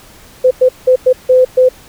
sine tone bursts at uneven times, 510 Hz, C5, 44 cents flat, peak -4 dBFS, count 6, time 0.44-0.51 / 0.61-0.69 / 0.87-0.96 / 1.06-1.13 / 1.29-1.45 / 1.57-1.69 s, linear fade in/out 10 ms, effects pink hiss -40 dBFS RMS until 1.88 s

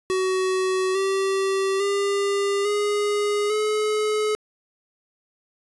square tone with pitch steps, 374.9 / 387.2 / 400 / 413.1 / 426.7 Hz, F#4 / G4 / G4 / G#4 / G#4, +23 / -21 / +35 / -9 / +47 cents, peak -21 dBFS, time 0.1-4.35 s, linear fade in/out 0 ms, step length 850 ms, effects resampled to 24000 Hz

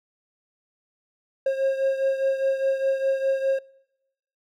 triangle beating tone pair, 537 / 541.9 Hz, C5 / C#5, +45 / -39 cents, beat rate 4.9 Hz, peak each -20 / -25 dBFS, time 1.46-3.59 s, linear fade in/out 5 ms, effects noise-tail reverb RT60 0.9 s tail -25 dB re dry

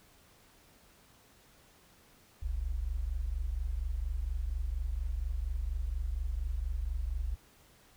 sine tone pair together, 41.26 / 65.5 Hz, E1 / C2, +2 / +2 cents, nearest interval minor sixth, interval 800 cents, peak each -34 / -34 dBFS, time 2.42-7.36 s, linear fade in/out 10 ms, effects pink hiss -62 dBFS RMS until 7.96 s

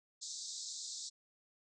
white band-pass noise, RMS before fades -45 dBFS, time 0.21-1.1 s, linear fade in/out 20 ms, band 3700 to 7900 Hz, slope 96 dB/octave, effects none

